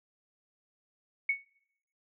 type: tone with exponential decay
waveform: sine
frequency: 2217 Hz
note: C#7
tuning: in tune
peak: -22 dBFS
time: 1.29-1.44 s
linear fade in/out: 5 ms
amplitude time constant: 31 ms
effects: noise-tail reverb RT60 0.8 s tail -25 dB re dry